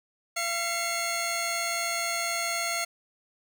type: tone pair together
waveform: 15% pulse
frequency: 683 / 2168 Hz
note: F5 / C#7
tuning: -39 / -39 cents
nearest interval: octave + minor sixth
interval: 2000 cents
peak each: -24 dBFS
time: 0.36-2.85 s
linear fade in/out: 10 ms
effects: none